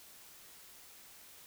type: silence
effects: white hiss -56 dBFS RMS until 1.46 s